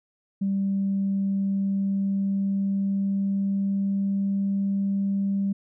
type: tone with pitch glide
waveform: sine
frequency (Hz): 196 to 197.36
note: G3 to G3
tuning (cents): 0 to +12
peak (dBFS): -21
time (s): 0.41-5.53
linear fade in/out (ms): 10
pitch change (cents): +12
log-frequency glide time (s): 1.38-4.49
effects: tanh soft clip ceiling -17 dBFS